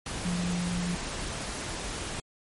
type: tone in noise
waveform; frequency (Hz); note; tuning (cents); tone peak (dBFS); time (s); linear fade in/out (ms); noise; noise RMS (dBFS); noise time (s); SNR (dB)
sine; 176.3; F3; +17; -28; 0.25-0.95; 2; pink; -35; 0.06-2.2; +4
effects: MP3 48 kbps